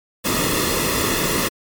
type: noise with comb filter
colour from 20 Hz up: pink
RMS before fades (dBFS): -20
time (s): 0.24-1.49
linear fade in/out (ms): 20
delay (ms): 1.3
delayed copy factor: -0.7
effects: MP3 96 kbps